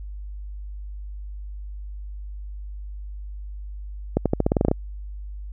accelerating click train, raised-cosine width 2 ms, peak -5 dBFS, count 11, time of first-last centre 4.17-4.714 s, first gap 87 ms, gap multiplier 0.89, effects added 50 Hz sine -32 dBFS peak until 5.52 s

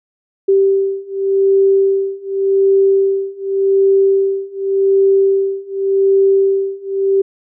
sine beating tone pair, 389.8 / 390.67 Hz, G4 / G4, -10 / -6 cents, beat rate 0.87 Hz, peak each -14 / -13 dBFS, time 0.48-7.22 s, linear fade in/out 10 ms, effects none

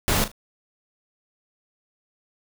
pink noise with echo, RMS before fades -21 dBFS, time 0.08-0.24 s, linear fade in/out 0 ms, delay 38 ms, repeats 2, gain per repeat -12 dB, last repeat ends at 0.316 s, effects none

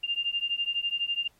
sine beating tone pair, 2794 / 2806 Hz, F7 / F7, 0 / +8 cents, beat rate 12 Hz, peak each -30 / -30 dBFS, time 0.03-1.28 s, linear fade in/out 10 ms, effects pink hiss -66 dBFS RMS until 1.39 s + AAC 48 kbps

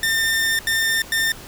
sawtooth tone bursts at uneven times, 1804 Hz, A6, 43 cents sharp, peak -14 dBFS, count 3, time 0.03-0.59 / 0.67-1.02 / 1.12-1.32 s, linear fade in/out 2 ms, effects pink hiss -39 dBFS RMS until 1.47 s

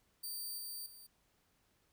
10% pulse tone with level steps, 4642 Hz, D8, 21 cents flat, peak -34 / -36 / -47 dBFS, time 0.23-1.07 s, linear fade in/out 10 ms, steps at 0.58 / 0.86 s, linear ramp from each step 2 ms, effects pink hiss -75 dBFS RMS until 1.92 s

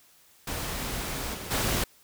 pink noise with level steps, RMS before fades -33 / -38 / -27 dBFS, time 0.47-1.84 s, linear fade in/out 5 ms, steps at 1.33 / 1.5 s, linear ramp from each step 20 ms, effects white hiss -59 dBFS RMS until 2.03 s

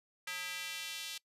square tone with high-pass filter sweep, 180.8 Hz, F#3, 40 cents flat, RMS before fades -42 dBFS, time 0.27-1.18 s, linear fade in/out 5 ms, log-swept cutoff 1900 to 3400 Hz, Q 1.5, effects noise-tail reverb RT60 0.1 s tail -23 dB re dry + resampled to 32000 Hz

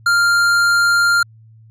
sine tone with tanh clipping, 1396.9 Hz, F6, in tune, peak -13 dBFS, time 0.06-1.23 s, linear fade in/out 5 ms, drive 14 dB, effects added 111 Hz sine -42 dBFS peak until 1.7 s

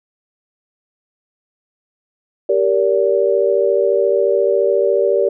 sine chord, G minor, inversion none, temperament equal with one note detuned, 392 / 466.2 / 575.2 Hz, G4 / Bb4 / D5, 0 / 0 / -36 cents, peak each -16 / -17 / -16 dBFS, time 2.49-5.29 s, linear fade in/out 5 ms, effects none

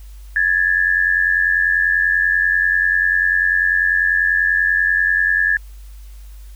sine tone pair together, 1669.8 / 1760 Hz, G#6 / A6, +9 / 0 cents, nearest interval minor second, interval 91 cents, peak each -16 dBFS, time 0.36-5.57 s, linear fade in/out 2 ms, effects added 50 Hz sine -34 dBFS peak until 6.55 s + white hiss -52 dBFS RMS until 6.55 s

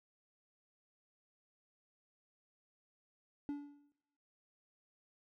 triangle tone with exponential decay, 288.1 Hz, D4, 33 cents flat, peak -33 dBFS, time 3.49-3.92 s, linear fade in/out 0 ms, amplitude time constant 93 ms, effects noise-tail reverb RT60 1.0 s tail -23 dB re dry

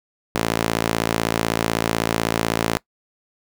sawtooth tone with high-pass filter, 56 Hz, A1, 31 cents sharp, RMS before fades -22 dBFS, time 0.35-2.77 s, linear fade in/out 0 ms, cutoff 230 Hz, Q 0.57, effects noise-tail reverb RT60 0.1 s tail -23 dB re dry

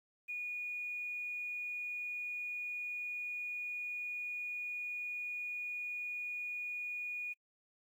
sine tone with quantisation, 2453 Hz, D#7, 25 cents flat, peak -37 dBFS, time 0.28-7.34 s, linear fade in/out 20 ms, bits 11, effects noise-tail reverb RT60 0.1 s tail -26 dB re dry

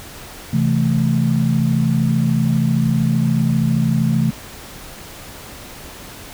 sine chord, A minor, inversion first, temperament just, 132 / 165 / 220 Hz, C3 / E3 / A3, +16 / +2 / 0 cents, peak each -18 dBFS, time 0.53-4.31 s, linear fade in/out 5 ms, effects pink hiss -36 dBFS RMS until 6.33 s

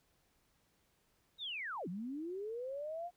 sine linear two-way sweep, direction down then up, 3868 to 164.81 to 717 Hz, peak -39 dBFS, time 1.38-3.11 s, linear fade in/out 50 ms, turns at 1.88 s, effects pink hiss -75 dBFS RMS until 3.16 s

